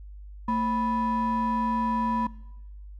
triangle ring-modulated tone, 379.7 Hz, F#4, 45 cents sharp, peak -18 dBFS, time 0.48-2.27 s, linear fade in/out 5 ms, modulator 605 Hz, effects noise-tail reverb RT60 0.9 s tail -20 dB re dry + added 50 Hz sine -40 dBFS peak until 2.99 s

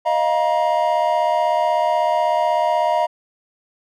triangle chord, Eb suspended second, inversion none, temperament equal with one note detuned, 622.3 / 698.5 / 949.7 Hz, Eb5 / F5 / Bb5, 0 / 0 / +32 cents, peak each -18 dBFS, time 0.05-3.07 s, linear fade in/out 20 ms, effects none

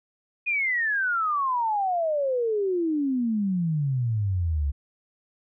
sine exponential sweep, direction down, 2489 to 67.9 Hz, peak -22 dBFS, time 0.46-4.72 s, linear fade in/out 20 ms, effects none

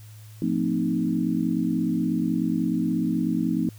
sine chord, F dominant seventh, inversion none, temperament equal with one note detuned, 174.61 / 225.1 / 261.6 / 311.1 Hz, F3 / A3 / C4 / Eb4, 0 / +40 / 0 / 0 cents, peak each -27 dBFS, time 0.42-3.69 s, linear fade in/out 2 ms, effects added 107 Hz sine -42 dBFS peak until 3.78 s + white hiss -54 dBFS RMS until 3.78 s

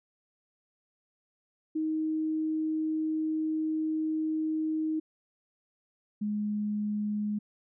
sine tone pair in turn, 313.9 / 209.1 Hz, D#4 / G#3, +15 / +12 cents, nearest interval perfect fifth, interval 703 cents, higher first, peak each -27 / -28 dBFS, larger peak first, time 1.75-5 / 6.21-7.39 s, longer first, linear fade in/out 10 ms, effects none

